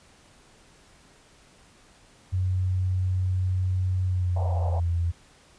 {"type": "tone with pitch glide", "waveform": "sine", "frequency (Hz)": [92.5, 85.31], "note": ["F#2", "F2"], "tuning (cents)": [0, -40], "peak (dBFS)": -22, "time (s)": [2.32, 5.12], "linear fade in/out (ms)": 20, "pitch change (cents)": -140, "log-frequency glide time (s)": [4.05, 4.76]}
{"type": "band-pass noise", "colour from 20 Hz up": "pink", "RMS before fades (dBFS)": -36, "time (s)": [4.36, 4.8], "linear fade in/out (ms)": 5, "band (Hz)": [530, 860], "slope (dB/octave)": 48}
{"effects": ["pink hiss -56 dBFS RMS until 5.58 s", "resampled to 22050 Hz"]}